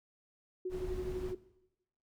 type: tone with tremolo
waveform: sine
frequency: 368.1 Hz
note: F#4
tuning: 9 cents flat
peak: -33 dBFS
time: 0.65-1.35 s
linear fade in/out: 5 ms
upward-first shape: sine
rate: 12 Hz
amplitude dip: 65%
type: noise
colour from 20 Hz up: brown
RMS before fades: -42 dBFS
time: 0.69-1.35 s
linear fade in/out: 50 ms
effects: noise-tail reverb RT60 0.9 s tail -17 dB re dry